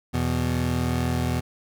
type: tone pair together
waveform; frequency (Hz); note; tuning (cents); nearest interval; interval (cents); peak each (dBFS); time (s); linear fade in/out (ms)
25% pulse; 82.41 / 123.47; E2 / B2; 0 / 0; perfect fifth; 700; -22; 0.13-1.41; 20
effects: none